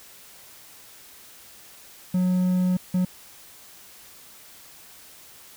triangle tone bursts at uneven times, 182.5 Hz, F#3, 24 cents flat, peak -17 dBFS, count 2, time 2.14-2.77 / 2.94-3.05 s, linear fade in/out 5 ms, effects white hiss -48 dBFS RMS until 5.56 s

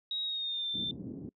sine tone with pitch glide, 3800 to 3566 Hz, A#7 to A7, +33 to +22 cents, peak -32 dBFS, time 0.11-0.91 s, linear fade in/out 2 ms, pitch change -111 cents, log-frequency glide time 0.23-0.68 s
white low-pass noise, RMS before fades -39 dBFS, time 0.74-1.29 s, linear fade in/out 2 ms, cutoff 280 Hz, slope 24 dB/octave
effects noise-tail reverb RT60 0.1 s tail -25 dB re dry + high-pass 150 Hz 12 dB/octave

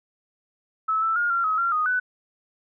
sine tone with pitch steps, 1300 / 1324 / 1422 / 1375 / 1275 / 1375 / 1242 / 1495 Hz, E6 / E6 / F6 / F6 / D#6 / F6 / D#6 / F#6, -24 / +7 / +31 / -27 / +42 / -27 / -3 / +17 cents, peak -20 dBFS, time 0.88-2 s, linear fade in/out 10 ms, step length 140 ms, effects none

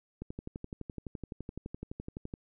click train, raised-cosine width 3 ms, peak -26 dBFS, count 26, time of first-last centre 0.22-2.339 s, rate 11.8 Hz, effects none

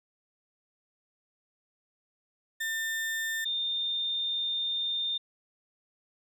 35% pulse / sine tone pair in turn, 1800 / 3621 Hz, A6 / A7, +39 / +49 cents, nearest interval octave, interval 1210 cents, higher second, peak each -28 dBFS, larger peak neither, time 2.6-3.45 / 3.45-5.18 s, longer second, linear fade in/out 10 ms, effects none

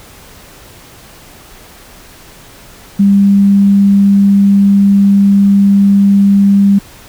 sine tone, 199.1 Hz, G3, 27 cents sharp, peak -4 dBFS, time 2.99-6.79 s, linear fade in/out 10 ms, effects pink hiss -37 dBFS RMS until 7.08 s

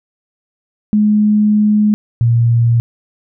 sine tone pair in turn, 210.6 / 117.31 Hz, G#3 / A#2, +24 / +11 cents, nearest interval minor seventh, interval 1013 cents, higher first, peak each -8 dBFS, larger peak neither, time 0.93-1.94 / 2.21-2.8 s, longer first, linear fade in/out 0 ms, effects none

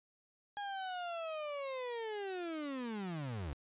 35% pulse linear sweep, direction down, 824 to 65.41 Hz, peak -37 dBFS, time 0.57-3.53 s, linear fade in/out 0 ms, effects resampled to 8000 Hz

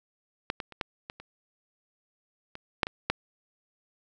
clicks, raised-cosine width 0.3 ms, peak -12 / -18 / -29 / -13 / -21 / -29 / -24 / -6 / -17 / -8 dBFS, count 10, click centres 0.501 / 0.602 / 0.723 / 0.812 / 1.099 / 1.2 / 2.554 / 2.832 / 2.869 / 3.1 s, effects none

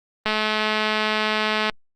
click train, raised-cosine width 0.3 ms, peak -6 dBFS, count 310, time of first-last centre 0.26-1.697 s, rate 215 Hz, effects Opus 32 kbps

